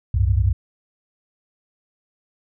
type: tone cluster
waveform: sine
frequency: 64.9 / 94.2 / 106.1 Hz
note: C2 / F#2 / G#2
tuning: -13 / +32 / +38 cents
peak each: -18 / -18 / -24 dBFS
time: 0.14-0.53 s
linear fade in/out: 5 ms
effects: none